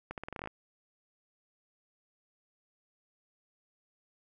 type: accelerating click train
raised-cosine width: 0.5 ms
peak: -24 dBFS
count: 11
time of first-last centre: 0.11-0.474 s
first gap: 68 ms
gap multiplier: 0.85
effects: none